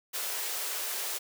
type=high-pass noise; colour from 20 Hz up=white; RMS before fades=-34 dBFS; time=0.13-1.19 s; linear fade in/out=20 ms; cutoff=360 Hz; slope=48 dB/octave; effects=none